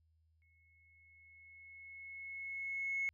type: tone with exponential growth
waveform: sine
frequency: 2185 Hz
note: C#7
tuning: 26 cents flat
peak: -32 dBFS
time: 0.42-3.09 s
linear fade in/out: 0 ms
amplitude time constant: 580 ms
effects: tanh soft clip ceiling -29 dBFS + added 80 Hz sine -70 dBFS peak until 3.13 s